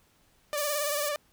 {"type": "tone with vibrato", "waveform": "sawtooth", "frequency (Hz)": 587.3, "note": "D5", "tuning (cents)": 0, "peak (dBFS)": -25, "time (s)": [0.53, 1.16], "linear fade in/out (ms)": 0, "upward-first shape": "sine", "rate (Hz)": 18, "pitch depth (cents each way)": 50}
{"type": "high-pass noise", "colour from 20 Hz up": "pink", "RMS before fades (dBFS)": -35, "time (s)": [0.57, 1.09], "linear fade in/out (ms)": 5, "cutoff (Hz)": 4800, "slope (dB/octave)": 24}
{"effects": ["pink hiss -65 dBFS RMS until 1.32 s"]}